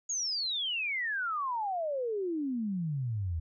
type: exponential sweep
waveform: sine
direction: down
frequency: 6810 to 77.78 Hz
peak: -30 dBFS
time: 0.09-3.4 s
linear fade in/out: 10 ms
effects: none